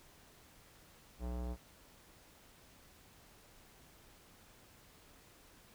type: tone with low-pass filter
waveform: square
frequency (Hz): 60.8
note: B1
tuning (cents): -26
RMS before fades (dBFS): -40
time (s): 1.19-1.57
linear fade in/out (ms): 50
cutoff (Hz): 780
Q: 1.3
effects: pink hiss -62 dBFS RMS until 5.74 s